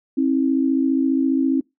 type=tone pair together; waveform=sine; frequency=267.6 / 322.4 Hz; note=C4 / E4; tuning=+39 / -38 cents; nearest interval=minor third; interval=323 cents; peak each=-17 / -21 dBFS; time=0.17-1.61 s; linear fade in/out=10 ms; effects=noise-tail reverb RT60 0.2 s tail -25 dB re dry